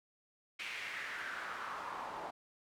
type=noise with band-pass filter sweep; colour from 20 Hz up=pink; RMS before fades=-43 dBFS; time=0.59-2.31 s; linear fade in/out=10 ms; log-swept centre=2500 to 810 Hz; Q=3.2; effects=none